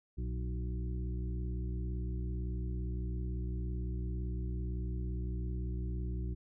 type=harmonic tone with a mistuned harmonic; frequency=61.74 Hz; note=B1; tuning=in tune; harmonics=1 / 2 / 3 / 5 / 6; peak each=-35 / -41 / -45 / -49 / -51 dBFS; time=0.17-6.35 s; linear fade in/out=20 ms; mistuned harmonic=2; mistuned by=-56 cents; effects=none